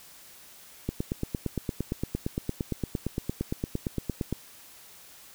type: click train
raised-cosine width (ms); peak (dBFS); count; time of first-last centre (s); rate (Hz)
3; -15; 31; 0.89-4.326; 8.73
effects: white hiss -51 dBFS RMS until 5.34 s